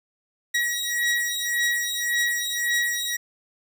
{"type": "beating tone pair", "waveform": "sawtooth", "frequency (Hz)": [1909, 1910.8], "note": ["A#6", "A#6"], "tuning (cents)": [41, 42], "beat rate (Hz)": 1.8, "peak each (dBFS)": -22, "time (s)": [0.54, 3.17], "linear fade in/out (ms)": 10, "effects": []}